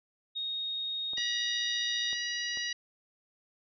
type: tone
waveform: sine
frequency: 3729 Hz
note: A#7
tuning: in tune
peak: -32 dBFS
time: 0.35-2.15 s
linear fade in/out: 20 ms
type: clicks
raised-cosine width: 1 ms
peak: -35 dBFS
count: 4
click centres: 1.134 / 1.181 / 2.13 / 2.573 s
type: harmonic tone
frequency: 961 Hz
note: B5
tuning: 48 cents flat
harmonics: 2 / 3 / 4 / 5 / 6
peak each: -36 / -38 / -39 / -40 / -41 dBFS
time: 1.17-2.73 s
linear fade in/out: 5 ms
effects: none